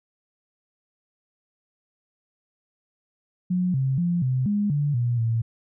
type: tone with pitch steps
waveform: sine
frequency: 181.1 / 133.3 / 173.9 / 128.8 / 205.7 / 145.4 / 120.4 / 114.4 Hz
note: F#3 / C3 / F3 / C3 / G#3 / D3 / B2 / A#2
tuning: -37 / +33 / -7 / -27 / -16 / -17 / -44 / -32 cents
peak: -20 dBFS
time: 3.5-5.42 s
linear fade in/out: 10 ms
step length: 240 ms
effects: none